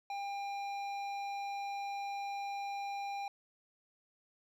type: tone with hard clipping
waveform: triangle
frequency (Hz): 800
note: G5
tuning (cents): +35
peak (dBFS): -39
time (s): 0.1-3.28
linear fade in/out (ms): 2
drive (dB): 15
effects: none